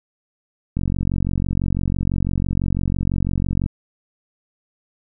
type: click train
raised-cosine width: 5 ms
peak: -9 dBFS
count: 134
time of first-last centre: 0.77-3.661 s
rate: 46 Hz
effects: none